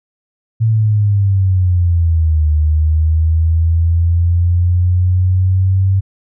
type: exponential two-way sweep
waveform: sine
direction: down then up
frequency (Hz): 113.6 to 76 to 96.6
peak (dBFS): -9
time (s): 0.6-6.01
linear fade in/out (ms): 20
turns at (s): 2.49
effects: none